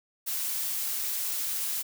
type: noise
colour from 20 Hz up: blue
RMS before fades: -31 dBFS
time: 0.26-1.83 s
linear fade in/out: 20 ms
effects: none